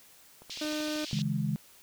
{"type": "click train", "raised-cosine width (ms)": 1, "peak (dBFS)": -36, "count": 11, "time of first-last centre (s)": [0.42, 1.189], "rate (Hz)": 13}
{"type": "band-pass noise", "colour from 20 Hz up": "pink", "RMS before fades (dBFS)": -41, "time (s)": [0.5, 1.22], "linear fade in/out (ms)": 2, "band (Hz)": [3000, 5500], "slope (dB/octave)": 24}
{"type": "tone", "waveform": "30% pulse", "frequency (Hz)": 304.1, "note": "D#4", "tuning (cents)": -40, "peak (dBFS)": -29, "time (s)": [0.61, 1.05], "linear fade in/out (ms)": 5}
{"type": "chord", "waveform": "sine", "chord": "C# minor", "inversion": "none", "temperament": "equal with one note detuned", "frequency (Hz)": [138.59, 160.68, 207.7], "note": ["C#3", "E3", "G#3"], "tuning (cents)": [0, -44, 0], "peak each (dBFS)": -32, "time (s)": [1.13, 1.56], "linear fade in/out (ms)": 0}
{"effects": ["white hiss -57 dBFS RMS until 1.82 s"]}